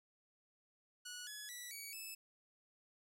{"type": "tone with pitch steps", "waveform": "10% pulse", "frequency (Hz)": [1466, 1693.7, 1956.9, 2261, 2612], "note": ["F#6", "G#6", "B6", "C#7", "E7"], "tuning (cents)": [-16, 34, -16, 34, -17], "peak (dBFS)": -38, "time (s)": [1.05, 2.15], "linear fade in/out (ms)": 10, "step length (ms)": 220, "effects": []}